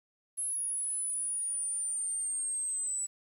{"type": "linear sweep", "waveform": "sine", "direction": "down", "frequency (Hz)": [10680, 7870], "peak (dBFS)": -31, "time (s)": [0.37, 3.07], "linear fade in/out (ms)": 20, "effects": ["10-bit"]}